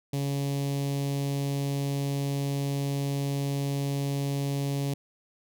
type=tone with notch filter; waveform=sawtooth; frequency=140 Hz; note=C#3; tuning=18 cents sharp; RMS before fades=-29 dBFS; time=0.13-4.94 s; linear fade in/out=5 ms; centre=1400 Hz; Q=0.55; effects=none